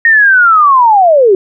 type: linear sweep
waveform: sine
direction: down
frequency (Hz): 1864.7 to 364.7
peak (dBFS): -3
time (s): 0.05-1.35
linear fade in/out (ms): 2
effects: none